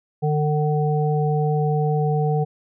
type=harmonic tone; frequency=150.4 Hz; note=D3; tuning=42 cents sharp; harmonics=1 / 3 / 5; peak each=-19 / -24 / -26 dBFS; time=0.22-2.45 s; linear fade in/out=20 ms; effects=none